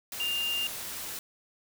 sine tone in noise, 2801 Hz, F7, 4 cents sharp, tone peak -28 dBFS, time 0.2-0.67 s, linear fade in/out 2 ms, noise white, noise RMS -38 dBFS, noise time 0.12-1.19 s, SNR +7 dB, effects none

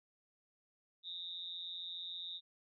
sine tone with amplitude modulation, 3711 Hz, A#7, 9 cents flat, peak -38 dBFS, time 1.03-2.41 s, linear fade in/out 50 ms, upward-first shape sine, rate 175 Hz, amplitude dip 95%, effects none

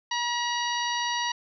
harmonic tone with a mistuned harmonic, 959 Hz, A#5, 49 cents sharp, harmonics 1 / 2 / 3 / 4 / 5 / 6, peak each -29 / -32 / -34 / -35 / -36 / -37 dBFS, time 0.11-1.32 s, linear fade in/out 5 ms, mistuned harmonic 5, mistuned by -67 cents, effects none

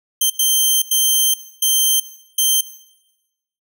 10% pulse tone bursts at uneven times, 3136 Hz, G7, in tune, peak -5 dBFS, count 5, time 0.21-0.3 / 0.39-0.82 / 0.91-1.34 / 1.62-2 / 2.38-2.61 s, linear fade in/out 5 ms, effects noise-tail reverb RT60 1.0 s tail -17 dB re dry

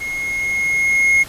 triangle tone with level ramp, 2155 Hz, C#7, 49 cents flat, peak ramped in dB -21 to -8 dBFS, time 0-1.24 s, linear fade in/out 20 ms, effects pink hiss -36 dBFS RMS until 1.28 s + resampled to 32000 Hz

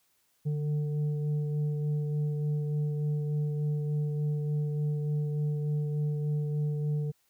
sine tone with frequency modulation, 148.3 Hz, D3, 17 cents sharp, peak -27 dBFS, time 0.45-7.12 s, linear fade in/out 20 ms, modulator 300 Hz, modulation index 0.4, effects white hiss -71 dBFS RMS until 7.29 s

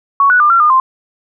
sine tone with pitch steps, 1115 / 1474 / 1199 / 1366 / 1214 / 1046 Hz, C#6 / F#6 / D6 / F6 / D#6 / C6, +10 / -7 / +36 / -39 / -43 / -1 cents, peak -6 dBFS, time 0.2-0.8 s, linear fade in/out 2 ms, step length 100 ms, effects none

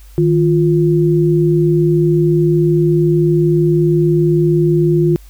sine tone pair together, 155.55 / 349.2 Hz, D#3 / F4, 0 / 0 cents, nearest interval octave + major second, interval 1400 cents, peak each -12 dBFS, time 0.18-5.16 s, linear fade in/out 0 ms, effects added 50 Hz sine -36 dBFS peak until 5.29 s + white hiss -49 dBFS RMS until 5.29 s

